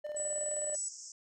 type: tone with tremolo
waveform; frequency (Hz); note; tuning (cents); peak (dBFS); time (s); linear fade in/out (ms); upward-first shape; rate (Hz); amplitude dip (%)
triangle; 598; D5; +31; -33; 0.04-0.76; 10; square; 19; 45
type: tone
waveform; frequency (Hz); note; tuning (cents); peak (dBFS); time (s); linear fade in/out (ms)
sine; 7890; B8; -3; -34; 0.16-0.89; 10
type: band-pass noise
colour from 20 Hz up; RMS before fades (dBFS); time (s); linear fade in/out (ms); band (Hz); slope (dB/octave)
white; -48; 0.74-1.12; 2; 5300 to 7900; 96
effects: none